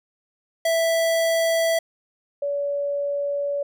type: tone pair in turn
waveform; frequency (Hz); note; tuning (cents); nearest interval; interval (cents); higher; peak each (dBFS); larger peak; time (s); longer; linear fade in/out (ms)
square / sine; 659.3 / 570.1; E5 / C#5; 0 / +48; minor third; 252; first; -19 / -22; first; 0.65-1.79 / 2.42-3.63; second; 5
effects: none